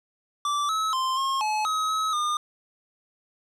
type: tone with pitch steps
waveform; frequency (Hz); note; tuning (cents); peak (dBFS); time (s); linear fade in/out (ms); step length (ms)
square; 1166 / 1292 / 1044 / 1075 / 856 / 1272 / 1282 / 1213; D6 / E6 / C6 / C6 / A5 / D#6 / E6 / D#6; -13 / -35 / -4 / +47 / -48 / +38 / -49 / -44; -24; 0.45-2.37; 2; 240
effects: low-pass 8000 Hz 12 dB/octave + 10-bit